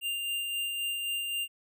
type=tone with tremolo; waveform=square; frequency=2794 Hz; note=F7; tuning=in tune; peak=-30 dBFS; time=0.01-1.48 s; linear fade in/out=50 ms; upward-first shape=sine; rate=3.8 Hz; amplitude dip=30%; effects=none